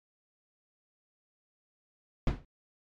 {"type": "noise with exponential decay", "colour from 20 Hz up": "brown", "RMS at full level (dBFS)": -22, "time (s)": [2.27, 2.45], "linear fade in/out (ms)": 2, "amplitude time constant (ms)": 38, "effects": ["low-pass 4000 Hz 12 dB/octave", "MP3 96 kbps"]}